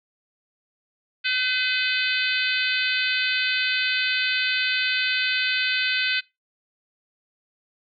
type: harmonic tone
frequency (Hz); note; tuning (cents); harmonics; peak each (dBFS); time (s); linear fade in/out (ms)
508; B4; +49; 3 / 4 / 5 / 6 / 7 / 8 / 9; -26 / -30 / -26 / -30 / -30 / -32 / -34; 1.24-6.21; 20
effects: noise-tail reverb RT60 0.2 s tail -19 dB re dry